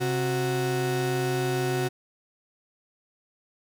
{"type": "tone pair together", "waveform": "35% pulse", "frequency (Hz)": [132.22, 370], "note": ["C3", "F#4"], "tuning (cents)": [19, 0], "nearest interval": "octave + tritone", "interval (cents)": 1781, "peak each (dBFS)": [-26, -25], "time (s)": [0, 1.89], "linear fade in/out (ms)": 20, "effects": []}